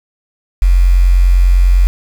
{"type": "tone with quantisation", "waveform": "sine", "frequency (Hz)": 45.02, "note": "F#1", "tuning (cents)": -47, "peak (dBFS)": -5, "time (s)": [0.62, 1.87], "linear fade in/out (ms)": 0, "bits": 5, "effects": []}